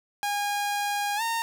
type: tone with pitch glide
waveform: sawtooth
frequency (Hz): 817 to 917.1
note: G#5 to A#5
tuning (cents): -29 to -29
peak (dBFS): -22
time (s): 0.23-1.42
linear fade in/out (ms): 0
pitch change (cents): +200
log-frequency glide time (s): 1.16-1.22
effects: none